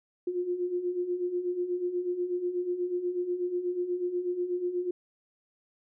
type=beating tone pair; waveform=sine; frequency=350.5 / 358.7 Hz; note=F4 / F4; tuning=+6 / +46 cents; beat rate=8.2 Hz; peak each=-35 / -29 dBFS; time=0.27-4.91 s; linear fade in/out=5 ms; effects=none